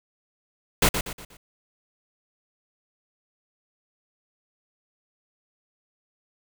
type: noise with echo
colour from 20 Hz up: pink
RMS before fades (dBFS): -18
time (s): 0.82-0.89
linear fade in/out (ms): 5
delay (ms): 120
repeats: 4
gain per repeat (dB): -8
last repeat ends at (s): 1.37
effects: none